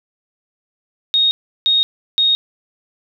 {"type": "tone bursts", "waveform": "sine", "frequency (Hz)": 3729, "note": "A#7", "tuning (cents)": 0, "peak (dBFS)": -11, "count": 3, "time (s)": [1.14, 2.35], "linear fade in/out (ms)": 0, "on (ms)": 170, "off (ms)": 350, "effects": []}